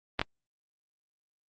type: clicks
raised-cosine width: 0.3 ms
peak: -10 dBFS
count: 2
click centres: 0.194 / 0.215 s
effects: Opus 32 kbps